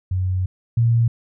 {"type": "tone pair in turn", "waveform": "sine", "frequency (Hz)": [92.5, 116.54], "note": ["F#2", "A#2"], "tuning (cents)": [0, 0], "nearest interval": "major third", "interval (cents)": 400, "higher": "second", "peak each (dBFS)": [-18, -13], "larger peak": "second", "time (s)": [[0.11, 0.46], [0.77, 1.08]], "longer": "first", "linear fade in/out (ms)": 5, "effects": []}